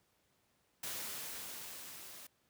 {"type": "noise with level ramp", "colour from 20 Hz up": "white", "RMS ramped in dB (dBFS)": [-41, -52], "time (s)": [0.83, 2.27], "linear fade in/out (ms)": 5, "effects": ["pink hiss -75 dBFS RMS until 2.49 s", "high-pass 80 Hz 12 dB/octave"]}